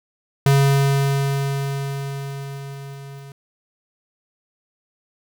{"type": "tone with level ramp", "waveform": "square", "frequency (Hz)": 138.59, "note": "C#3", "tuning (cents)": 0, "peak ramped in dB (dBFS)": [-12, -37], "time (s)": [0.46, 3.32], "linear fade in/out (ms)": 2, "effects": ["9-bit"]}